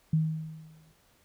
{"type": "tone with exponential decay", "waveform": "sine", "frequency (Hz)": 158, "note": "D#3", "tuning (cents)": 27, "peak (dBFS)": -20, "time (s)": [0.13, 0.92], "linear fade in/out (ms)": 5, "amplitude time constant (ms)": 170, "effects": ["pink hiss -65 dBFS RMS until 1.24 s"]}